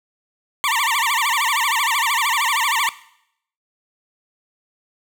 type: tone with vibrato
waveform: 20% pulse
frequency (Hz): 1026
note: C6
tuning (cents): -34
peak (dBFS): -12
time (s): 0.64-2.89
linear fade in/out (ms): 0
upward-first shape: sine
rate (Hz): 13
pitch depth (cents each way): 240
effects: noise-tail reverb RT60 0.7 s tail -17 dB re dry